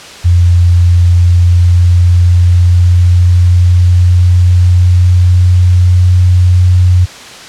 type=tone with pitch glide; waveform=sine; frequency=87.31 to 90.18 Hz; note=F2 to F#2; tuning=0 to -44 cents; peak=-3 dBFS; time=0.24-7.06 s; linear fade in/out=20 ms; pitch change=+56 cents; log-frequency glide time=0.57-6.15 s; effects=white hiss -29 dBFS RMS until 7.48 s + low-pass 6000 Hz 12 dB/octave